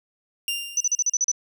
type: tone with exponential decay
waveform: sawtooth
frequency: 2794 Hz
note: F7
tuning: in tune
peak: -19 dBFS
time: 0.48-1.17 s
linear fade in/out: 1 ms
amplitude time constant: 150 ms
type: tone bursts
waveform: sine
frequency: 5980 Hz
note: F#8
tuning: 17 cents sharp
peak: -18 dBFS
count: 8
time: 0.77-1.316 s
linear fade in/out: 2 ms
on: 35 ms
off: 38 ms
effects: none